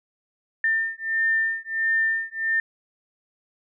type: beating tone pair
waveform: sine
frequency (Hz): 1800 / 1801.5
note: A6 / A6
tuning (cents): +39 / +40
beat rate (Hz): 1.5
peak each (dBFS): -24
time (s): 0.64-2.6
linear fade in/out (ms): 2
effects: none